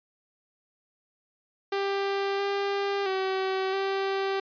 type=tone with pitch steps; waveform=sawtooth; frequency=395.3 / 399 / 380.8 / 389.4 Hz; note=G4 / G4 / F#4 / G4; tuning=+15 / +31 / +50 / -12 cents; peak=-22 dBFS; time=1.72-4.4 s; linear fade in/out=5 ms; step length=670 ms; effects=resampled to 11025 Hz